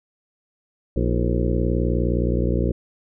harmonic tone with a mistuned harmonic, 59.5 Hz, A#1, 36 cents sharp, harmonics 1 / 2 / 3 / 4 / 5 / 6 / 7 / 8 / 9, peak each -22 / -25 / -27 / -28 / -29 / -30 / -30 / -31 / -32 dBFS, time 0.96-2.72 s, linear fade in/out 5 ms, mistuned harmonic 5, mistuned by +120 cents, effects none

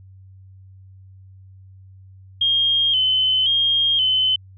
sine tone with vibrato, 3136 Hz, G7, in tune, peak -15 dBFS, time 2.41-4.36 s, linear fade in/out 5 ms, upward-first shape square, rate 0.95 Hz, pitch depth 51 cents each way, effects added 95 Hz sine -42 dBFS peak until 4.57 s

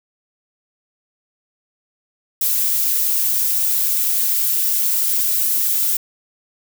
violet noise with flanger, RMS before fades -18 dBFS, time 2.41-5.97 s, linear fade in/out 5 ms, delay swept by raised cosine 1.8 to 5.8 ms, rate 3.1 Hz, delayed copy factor -0.6, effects none

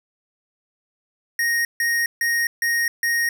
square tone bursts, 1866 Hz, A#6, 1 cent sharp, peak -19 dBFS, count 5, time 1.39-3.29 s, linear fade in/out 2 ms, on 260 ms, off 150 ms, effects none

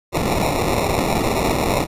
violet noise with sample-and-hold, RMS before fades -19 dBFS, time 0.12-1.87 s, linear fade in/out 50 ms, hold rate 1575 Hz, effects resampled to 32000 Hz

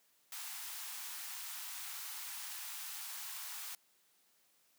white high-pass noise, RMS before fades -45 dBFS, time 0.32-3.75 s, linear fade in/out 2 ms, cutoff 770 Hz, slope 48 dB/octave, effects white hiss -72 dBFS RMS until 4.78 s + high-pass 150 Hz 12 dB/octave

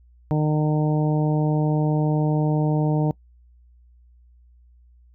harmonic tone, 152.3 Hz, D#3, 37 cents flat, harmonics 1 / 2 / 3 / 4 / 5 / 6, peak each -19 / -25 / -29 / -31 / -33 / -35 dBFS, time 0.31-3.11 s, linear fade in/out 0 ms, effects noise-tail reverb RT60 0.1 s tail -23 dB re dry + added 60 Hz sine -50 dBFS peak until 5.14 s

